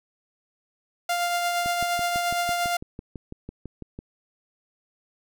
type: tone with tremolo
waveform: sawtooth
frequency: 698.5 Hz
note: F5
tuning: in tune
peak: -18 dBFS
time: 1.09-2.77 s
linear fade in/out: 5 ms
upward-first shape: triangle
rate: 8.6 Hz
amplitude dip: 35%
type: click train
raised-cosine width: 3 ms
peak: -23 dBFS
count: 15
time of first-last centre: 1.66-3.989 s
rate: 6.01 Hz
effects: none